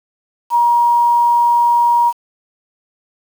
sine tone with quantisation, 950 Hz, A#5, 33 cents sharp, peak -9 dBFS, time 0.5-2.13 s, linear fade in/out 50 ms, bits 6, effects none

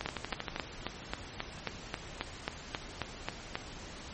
two click trains, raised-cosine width 0.3 ms, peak -18 / -16 dBFS, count 8 / 14, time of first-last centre 0.01-0.561 / 0.06-3.555 s, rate 12.7 / 3.72 Hz, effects pink hiss -46 dBFS RMS until 4.13 s + MP3 32 kbps

